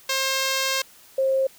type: tone pair in turn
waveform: 5% pulse / sine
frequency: 533 / 533 Hz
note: C5 / C5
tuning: +32 / +32 cents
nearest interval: unison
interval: 0 cents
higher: neither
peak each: -10 / -18 dBFS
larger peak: first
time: 0.09-0.82 / 1.18-1.47 s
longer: first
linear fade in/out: 5 ms
effects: white hiss -51 dBFS RMS until 1.58 s